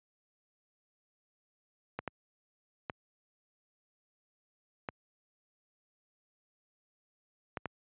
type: clicks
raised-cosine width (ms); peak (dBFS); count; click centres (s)
0.5; -20; 6; 1.99 / 2.077 / 2.898 / 4.888 / 7.572 / 7.657
effects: high-pass 80 Hz 12 dB/octave + resampled to 8000 Hz